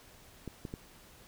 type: clicks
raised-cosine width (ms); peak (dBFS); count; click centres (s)
3; -26; 3; 0.477 / 0.652 / 0.739
effects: pink hiss -57 dBFS RMS until 1.27 s